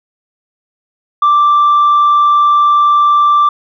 sine tone, 1174.7 Hz, D6, in tune, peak -4 dBFS, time 1.22-3.49 s, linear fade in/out 5 ms, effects tanh soft clip ceiling -4 dBFS

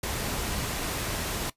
pink noise, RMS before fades -31 dBFS, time 0.03-1.5 s, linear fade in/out 5 ms, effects noise-tail reverb RT60 0.1 s tail -17 dB re dry + resampled to 32000 Hz

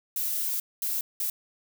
violet noise bursts at uneven times, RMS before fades -29 dBFS, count 3, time 0.16-0.6 / 0.82-1.01 / 1.2-1.3 s, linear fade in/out 2 ms, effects none

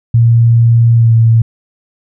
sine tone with pitch glide, 116.54 to 114.01 Hz, A#2 to A#2, 0 to -38 cents, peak -4 dBFS, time 0.14-1.42 s, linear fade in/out 5 ms, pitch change -38 cents, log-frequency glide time 0.95-1.12 s, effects none

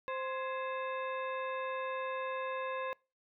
harmonic tone with a mistuned harmonic, 523.3 Hz, C5, in tune, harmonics 1 / 2 / 3 / 4 / 5 / 7, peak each -38 / -39 / -45 / -51 / -47 / -55 dBFS, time 0.08-2.93 s, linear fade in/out 0 ms, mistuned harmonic 3, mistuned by +110 cents, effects noise-tail reverb RT60 0.3 s tail -25 dB re dry

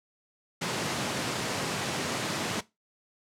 pink high-pass noise, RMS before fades -31 dBFS, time 0.61-2.61 s, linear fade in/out 10 ms, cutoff 120 Hz, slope 24 dB/octave, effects noise-tail reverb RT60 0.2 s tail -18 dB re dry + low-pass 8000 Hz 12 dB/octave

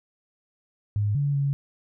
sine tone with pitch steps, 103.5 / 142.7 / 140.2 Hz, G#2 / D3 / C#3, -5 / -49 / +20 cents, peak -21 dBFS, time 0.96-1.53 s, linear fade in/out 0 ms, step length 190 ms, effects none

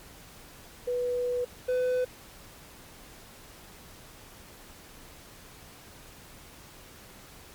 sine / triangle tone pair in turn, 491.6 / 502.8 Hz, B4 / B4, -8 / +31 cents, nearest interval unison, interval 39 cents, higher second, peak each -26 / -22 dBFS, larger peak second, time 0.87-1.45 / 1.68-2.05 s, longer first, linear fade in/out 10 ms, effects pink hiss -50 dBFS RMS until 7.54 s + MP3 96 kbps

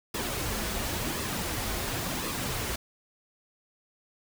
pink noise with flanger, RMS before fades -32 dBFS, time 0.14-2.76 s, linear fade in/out 5 ms, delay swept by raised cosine 1.3 to 7 ms, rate 0.94 Hz, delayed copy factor -0.5, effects none

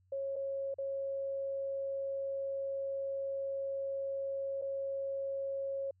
sine tone with dropouts, 547 Hz, C#5, 23 cents flat, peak -34 dBFS, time 0.12-5.91 s, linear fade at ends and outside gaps 5 ms, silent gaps 0.359-0.362 / 0.742-0.784 / 4.615-4.62 s, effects added 92 Hz sine -67 dBFS peak until 6 s

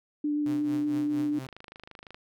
sine tone with vibrato, 295.8 Hz, D4, 13 cents sharp, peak -25 dBFS, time 0.24-1.39 s, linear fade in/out 5 ms, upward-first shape triangle, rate 8.3 Hz, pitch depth 14 cents each way
sawtooth tone with tremolo, 130.9 Hz, C3, 1 cent sharp, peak -32 dBFS, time 0.46-1.47 s, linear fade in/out 2 ms, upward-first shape triangle, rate 4.4 Hz, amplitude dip 85%
click train, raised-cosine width 0.3 ms, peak -29 dBFS, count 19, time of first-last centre 1.45-2.145 s, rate 25.9 Hz
effects none

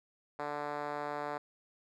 5% pulse tone with band-pass filter, 146.83 Hz, D3, in tune, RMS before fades -38 dBFS, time 0.39-1.38 s, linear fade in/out 5 ms, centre 680 Hz, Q 0.96, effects none

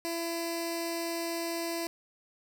10% pulse tone with notch filter, 335.7 Hz, E4, 32 cents sharp, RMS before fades -34 dBFS, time 0.05-1.87 s, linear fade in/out 0 ms, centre 1400 Hz, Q 0.73, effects none

